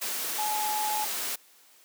sine tone in noise, 850 Hz, G#5, 40 cents sharp, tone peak -28 dBFS, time 0.38-1.05 s, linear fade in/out 10 ms, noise white, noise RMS -32 dBFS, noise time 0.01-1.36 s, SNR +1 dB, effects white hiss -58 dBFS RMS until 1.84 s + high-pass 300 Hz 12 dB/octave

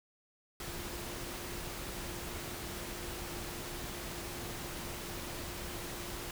sine tone in noise, 349.2 Hz, F4, in tune, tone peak -49 dBFS, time 0.6-6.31 s, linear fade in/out 2 ms, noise pink, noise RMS -42 dBFS, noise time 0.6-6.31 s, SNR -10 dB, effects none

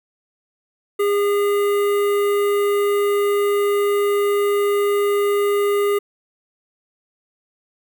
square tone with notch filter, 407 Hz, G#4, 35 cents flat, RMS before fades -18 dBFS, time 0.99-5.99 s, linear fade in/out 10 ms, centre 5100 Hz, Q 0.52, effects none

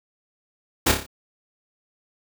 pink noise with echo, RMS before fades -18 dBFS, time 0.86-0.92 s, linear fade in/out 10 ms, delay 29 ms, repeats 5, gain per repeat -5 dB, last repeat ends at 1.065 s, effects none

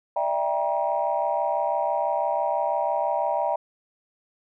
sine chord, E half-diminished seventh, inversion third, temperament just, 593.3 / 659.3 / 791.1 / 949.3 Hz, D5 / E5 / G5 / Bb5, +18 / 0 / +16 / +31 cents, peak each -27 dBFS, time 0.16-3.56 s, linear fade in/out 5 ms, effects tanh soft clip ceiling -12 dBFS

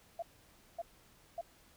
sine tone bursts, 678 Hz, E5, 49 cents sharp, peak -36 dBFS, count 3, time 0.19-1.412 s, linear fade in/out 5 ms, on 34 ms, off 560 ms, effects pink hiss -64 dBFS RMS until 1.76 s

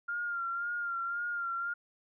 sine tone with vibrato, 1396.9 Hz, F6, in tune, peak -32 dBFS, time 0.08-1.74 s, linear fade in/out 10 ms, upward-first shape sine, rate 1.9 Hz, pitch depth 38 cents each way, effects none

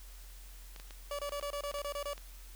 clicks, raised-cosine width 0.2 ms, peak -31 dBFS, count 8, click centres 0.762 / 0.799 / 0.908 / 1.294 / 1.412 / 1.716 / 1.787 / 2.179 s
30% pulse tone bursts, 575 Hz, D5, 37 cents flat, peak -33 dBFS, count 10, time 1.11-2.134 s, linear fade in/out 2 ms, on 79 ms, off 26 ms
effects added 43 Hz sine -48 dBFS peak until 2.55 s + white hiss -57 dBFS RMS until 2.55 s

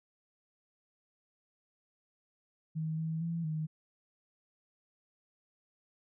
sine tone with pitch steps, 158.3 / 160.6 / 167.2 / 156.2 Hz, D#3 / E3 / E3 / D#3, +30 / -45 / +25 / +7 cents, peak -32 dBFS, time 2.75-3.67 s, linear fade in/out 20 ms, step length 230 ms, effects none

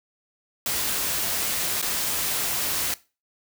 white noise with dropouts, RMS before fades -26 dBFS, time 0.66-2.94 s, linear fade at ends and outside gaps 1 ms, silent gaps 1.815-1.826 s, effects noise-tail reverb RT60 0.3 s tail -19 dB re dry

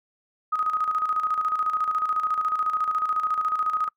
sine tone with tremolo, 1256 Hz, D#6, 16 cents sharp, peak -20 dBFS, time 0.52-3.89 s, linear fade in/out 10 ms, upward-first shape square, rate 14 Hz, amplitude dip 55%, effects noise-tail reverb RT60 0.1 s tail -25 dB re dry

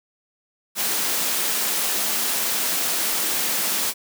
white high-pass noise, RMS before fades -23 dBFS, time 0.75-3.94 s, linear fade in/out 50 ms, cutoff 160 Hz, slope 96 dB/octave, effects none

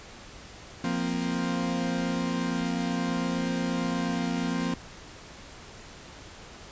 40% pulse chord, F suspended fourth, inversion none, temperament equal, 174.61 / 233.1 / 261.6 Hz, F3 / Bb3 / C4, 0 / 0 / 0 cents, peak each -30 / -31 / -30 dBFS, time 0.84-4.74 s, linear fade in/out 2 ms, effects pink hiss -46 dBFS RMS until 6.71 s + resampled to 16000 Hz

